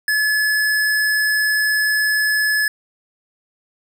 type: tone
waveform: square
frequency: 1713 Hz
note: A6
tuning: 47 cents flat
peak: -16 dBFS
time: 0.08-2.68 s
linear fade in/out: 2 ms
effects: 9-bit

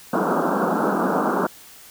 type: band-pass noise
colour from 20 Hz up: pink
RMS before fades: -21 dBFS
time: 0.13-1.47 s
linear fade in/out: 5 ms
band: 170 to 1500 Hz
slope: 96 dB/octave
effects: white hiss -45 dBFS RMS until 1.9 s

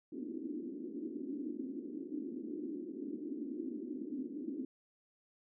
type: band-pass noise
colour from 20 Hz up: white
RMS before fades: -42 dBFS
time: 0.12-4.65 s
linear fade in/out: 5 ms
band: 250 to 330 Hz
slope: 48 dB/octave
effects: none

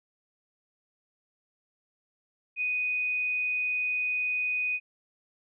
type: tone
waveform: sine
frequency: 2489 Hz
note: D#7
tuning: in tune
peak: -26 dBFS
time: 2.56-4.8 s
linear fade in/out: 50 ms
effects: none

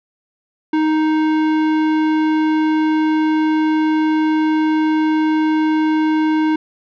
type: tone with tanh clipping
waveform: sine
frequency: 311.8 Hz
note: D#4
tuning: 4 cents sharp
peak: -15 dBFS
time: 0.73-6.56 s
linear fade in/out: 5 ms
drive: 16 dB
effects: none

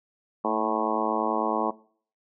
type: harmonic tone with a mistuned harmonic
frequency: 109.1 Hz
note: A2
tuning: 14 cents flat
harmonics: 2 / 3 / 4 / 5 / 6 / 7 / 8 / 9 / 10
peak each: -32 / -32 / -32 / -32 / -32 / -32 / -32 / -32 / -32 dBFS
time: 0.44-1.71 s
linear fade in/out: 10 ms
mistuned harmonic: 2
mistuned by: +50 cents
effects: noise-tail reverb RT60 0.5 s tail -20 dB re dry

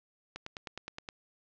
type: click train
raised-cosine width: 0.2 ms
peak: -22 dBFS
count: 8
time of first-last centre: 0.36-1.088 s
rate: 9.61 Hz
effects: low-pass 5000 Hz 12 dB/octave

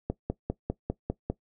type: click train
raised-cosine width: 2 ms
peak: -15 dBFS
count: 7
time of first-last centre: 0.1-1.3 s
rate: 5 Hz
effects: noise-tail reverb RT60 0.1 s tail -17 dB re dry

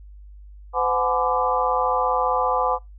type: tone cluster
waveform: sine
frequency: 509 / 733 / 848 / 1010 / 1174 Hz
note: C5 / F#5 / G#5 / B5 / D6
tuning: -48 / -16 / +36 / +39 / -1 cents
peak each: -25 dBFS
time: 0.73-2.79 s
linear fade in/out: 50 ms
effects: noise-tail reverb RT60 0.2 s tail -24 dB re dry + added 50 Hz sine -40 dBFS peak until 2.98 s

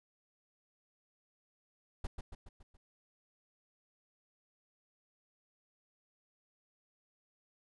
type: noise with echo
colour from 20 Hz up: brown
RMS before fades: -36 dBFS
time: 2.04-2.07 s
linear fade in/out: 5 ms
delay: 140 ms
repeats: 5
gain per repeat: -5 dB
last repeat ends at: 2.77 s
effects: resampled to 24000 Hz

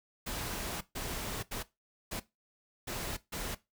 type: noise bursts at uneven times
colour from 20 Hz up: pink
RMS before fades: -38 dBFS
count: 6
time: 0.26-0.81 / 0.95-1.43 / 1.51-1.63 / 2.11-2.2 / 2.87-3.17 / 3.32-3.55 s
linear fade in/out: 10 ms
effects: noise-tail reverb RT60 0.2 s tail -17 dB re dry

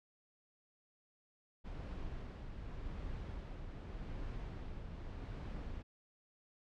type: noise with tremolo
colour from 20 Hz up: brown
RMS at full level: -43 dBFS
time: 1.64-5.83 s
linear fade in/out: 20 ms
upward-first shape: triangle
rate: 0.85 Hz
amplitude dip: 40%
effects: low-pass 4000 Hz 12 dB/octave

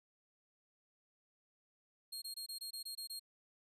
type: tone bursts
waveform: sawtooth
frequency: 4244 Hz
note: C8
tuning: 24 cents sharp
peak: -40 dBFS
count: 9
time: 2.12-3.196 s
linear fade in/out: 10 ms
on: 100 ms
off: 22 ms
effects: resampled to 32000 Hz

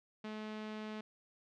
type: tone with low-pass filter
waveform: sawtooth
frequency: 215 Hz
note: A3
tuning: 40 cents flat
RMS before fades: -44 dBFS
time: 0.24-1.01 s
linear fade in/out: 5 ms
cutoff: 3500 Hz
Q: 1.1
effects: none

